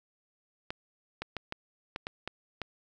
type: clicks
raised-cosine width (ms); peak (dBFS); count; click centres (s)
0.3; -19; 8; 0.705 / 1.22 / 1.367 / 1.524 / 1.961 / 2.069 / 2.276 / 2.617
effects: none